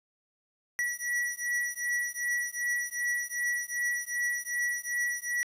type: beating tone pair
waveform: square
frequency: 1937 / 1939.6 Hz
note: B6 / B6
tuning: -34 / -32 cents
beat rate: 2.6 Hz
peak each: -33 / -33 dBFS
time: 0.79-5.43 s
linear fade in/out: 0 ms
effects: resampled to 32000 Hz + 10-bit